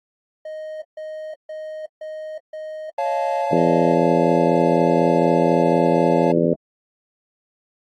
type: tone bursts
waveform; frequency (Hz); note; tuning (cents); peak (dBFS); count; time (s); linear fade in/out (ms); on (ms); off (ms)
triangle; 622.3; D#5; 0; -27; 7; 0.45-3.94; 5; 370; 150
type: chord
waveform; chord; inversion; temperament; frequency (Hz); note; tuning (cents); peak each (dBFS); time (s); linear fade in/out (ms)
triangle; Db augmented; none; just; 554.4 / 693 / 866.2; Db5 / F5 / A5; 0 / -14 / -27; -22; 2.98-6.32; 5
type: harmonic tone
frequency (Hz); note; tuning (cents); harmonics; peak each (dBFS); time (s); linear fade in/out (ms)
84.1; E2; +35; 2 / 3 / 4 / 5 / 6 / 7; -22 / -22 / -22 / -22 / -22 / -23; 3.52-6.54; 5
effects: AAC 32 kbps